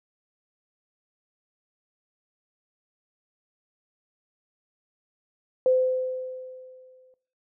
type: tone with exponential decay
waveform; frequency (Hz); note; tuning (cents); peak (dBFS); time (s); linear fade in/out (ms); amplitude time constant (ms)
sine; 513; C5; -34; -16; 5.66-7.14; 1; 320
effects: noise-tail reverb RT60 0.5 s tail -18 dB re dry